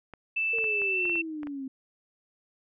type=clicks; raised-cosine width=0.5 ms; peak=-28 dBFS; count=9; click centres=0.137 / 0.585 / 0.642 / 0.818 / 1.054 / 1.096 / 1.156 / 1.432 / 1.471 s
type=tone with pitch glide; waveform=sine; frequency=2644 to 2692 Hz; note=E7 to E7; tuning=+5 to +36 cents; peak=-25 dBFS; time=0.36-1.22 s; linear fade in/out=10 ms; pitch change=+31 cents; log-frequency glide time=0.86-1.08 s
type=exponential sweep; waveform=sine; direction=down; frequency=464.4 to 261.6 Hz; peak=-33 dBFS; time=0.53-1.68 s; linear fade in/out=5 ms
effects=none